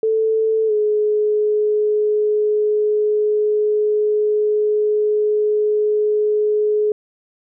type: tone with pitch glide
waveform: sine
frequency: 441.2 to 422.7 Hz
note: A4 to G#4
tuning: +5 to +31 cents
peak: -14 dBFS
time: 0.03-6.92 s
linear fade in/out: 2 ms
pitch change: -74 cents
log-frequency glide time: 0.67-0.72 s
effects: none